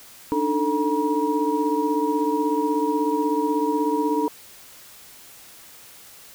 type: tone cluster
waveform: sine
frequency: 290.5 / 306.8 / 442.5 / 956 Hz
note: D4 / D#4 / A4 / A#5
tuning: -19 / -24 / +10 / +43 cents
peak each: -25 dBFS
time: 0.32-4.28 s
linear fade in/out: 0 ms
effects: white hiss -46 dBFS RMS until 6.34 s